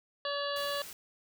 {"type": "harmonic tone", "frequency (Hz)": 570, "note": "C#5", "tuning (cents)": 48, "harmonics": [1, 2, 3, 5, 6, 7, 8], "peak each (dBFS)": [-35, -38, -40, -42, -43, -43, -44], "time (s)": [0.25, 0.82], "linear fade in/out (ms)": 2}
{"type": "noise", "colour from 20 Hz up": "white", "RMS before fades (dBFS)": -46, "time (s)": [0.56, 0.93], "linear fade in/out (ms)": 2}
{"effects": []}